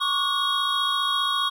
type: tone cluster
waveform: triangle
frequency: 1101 / 1156 / 1450 / 3306 / 3756 Hz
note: C#6 / D6 / F#6 / G#7 / A#7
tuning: -12 / -28 / -35 / -9 / +12 cents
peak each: -24 / -28 / -31 / -24 / -29 dBFS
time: 0-1.5 s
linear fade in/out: 20 ms
effects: none